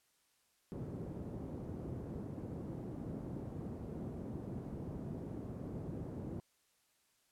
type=band-pass noise; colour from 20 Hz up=pink; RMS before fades=-44 dBFS; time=0.72-6.4 s; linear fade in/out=0 ms; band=100 to 350 Hz; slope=12 dB/octave; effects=white hiss -75 dBFS RMS until 7.31 s + low-pass 12000 Hz 12 dB/octave